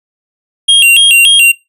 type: tone with vibrato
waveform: square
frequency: 2995 Hz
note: F#7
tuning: 20 cents sharp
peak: -3 dBFS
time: 0.68-1.52 s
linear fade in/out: 10 ms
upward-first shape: square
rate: 3.5 Hz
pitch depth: 140 cents each way
effects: noise-tail reverb RT60 0.2 s tail -19 dB re dry + resampled to 32000 Hz